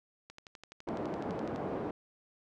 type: click train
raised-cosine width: 0.2 ms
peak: -31 dBFS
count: 16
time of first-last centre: 0.3-1.561 s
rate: 11.9 Hz
type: band-pass noise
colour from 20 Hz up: pink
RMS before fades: -37 dBFS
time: 0.87-1.91 s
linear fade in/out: 5 ms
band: 210 to 680 Hz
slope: 12 dB/octave
effects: none